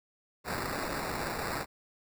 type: noise with sample-and-hold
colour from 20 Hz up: white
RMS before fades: -35 dBFS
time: 0.44-1.66 s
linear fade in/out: 50 ms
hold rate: 3150 Hz
effects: none